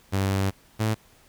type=tone pair in turn; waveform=sawtooth; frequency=97.2 / 109.1 Hz; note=G2 / A2; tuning=-14 / -14 cents; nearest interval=major second; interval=200 cents; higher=second; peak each=-18 dBFS; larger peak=neither; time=0.12-0.51 / 0.79-0.95 s; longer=first; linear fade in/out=20 ms; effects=pink hiss -57 dBFS RMS until 1.28 s